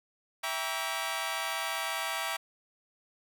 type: chord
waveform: 15% pulse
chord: E diminished seventh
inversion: none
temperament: just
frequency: 659.3 / 791.1 / 949.3 / 1139.2 Hz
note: E5 / G5 / Bb5 / Db6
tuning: 0 / +16 / +31 / +47 cents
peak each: -31 dBFS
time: 0.43-2.37 s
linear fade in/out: 10 ms
effects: none